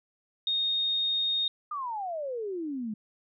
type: tone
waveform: sine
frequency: 3704 Hz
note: A#7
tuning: 12 cents flat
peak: -25 dBFS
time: 0.47-1.48 s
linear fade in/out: 2 ms
type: exponential sweep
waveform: sine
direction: down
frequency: 1238 to 205.8 Hz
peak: -31 dBFS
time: 1.71-2.94 s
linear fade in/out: 5 ms
effects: none